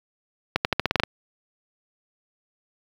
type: accelerating click train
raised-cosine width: 0.3 ms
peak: -3 dBFS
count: 9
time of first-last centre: 0.56-1.035 s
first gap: 89 ms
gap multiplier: 0.88
effects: high-pass 60 Hz 12 dB/octave + 7-bit